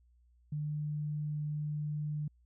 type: tone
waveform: sine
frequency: 149.8 Hz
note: D3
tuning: 35 cents sharp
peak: -33 dBFS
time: 0.52-2.28 s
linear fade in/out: 5 ms
effects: added 60 Hz sine -63 dBFS peak until 2.45 s